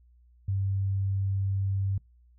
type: tone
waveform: sine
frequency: 97.5 Hz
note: G2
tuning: 9 cents flat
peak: -25 dBFS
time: 0.48-1.98 s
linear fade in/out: 5 ms
effects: noise-tail reverb RT60 0.2 s tail -24 dB re dry + added 60 Hz sine -56 dBFS peak until 2.38 s